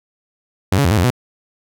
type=tone with pitch steps; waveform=sawtooth; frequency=94.9 / 140.9 / 86 / 108.2 / 87.7 / 124.6 Hz; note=F#2 / C#3 / F2 / A2 / F2 / B2; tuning=+44 / +29 / -26 / -29 / +8 / +16 cents; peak=-8 dBFS; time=0.72-1.104 s; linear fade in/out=5 ms; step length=64 ms; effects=none